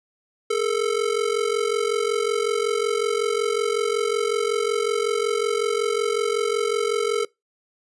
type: ring-modulated tone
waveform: square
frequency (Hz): 440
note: A4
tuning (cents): 0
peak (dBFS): -18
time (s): 0.5-7.25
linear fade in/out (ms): 5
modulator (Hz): 22.7
effects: noise-tail reverb RT60 0.2 s tail -24 dB re dry + resampled to 24000 Hz